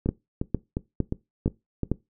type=two click trains; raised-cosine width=3 ms; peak=-10 / -13 dBFS; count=5 / 6; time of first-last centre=0.09-1.916 / 0.06-1.833 s; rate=2.19 / 2.82 Hz; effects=noise-tail reverb RT60 0.2 s tail -20 dB re dry